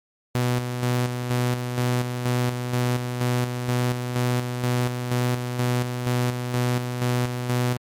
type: tone with tremolo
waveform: sawtooth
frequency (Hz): 123.47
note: B2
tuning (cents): 0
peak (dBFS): -16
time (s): 0.35-7.77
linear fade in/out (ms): 0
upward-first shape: square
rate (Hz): 2.1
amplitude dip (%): 50
effects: MP3 96 kbps